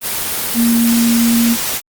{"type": "tone in noise", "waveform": "sine", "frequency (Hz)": 233.1, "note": "A#3", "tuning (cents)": 0, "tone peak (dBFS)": -10, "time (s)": [0.54, 1.57], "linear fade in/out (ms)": 50, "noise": "white", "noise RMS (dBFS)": -19, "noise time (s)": [0.01, 1.81], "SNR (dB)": 6, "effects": ["Opus 24 kbps"]}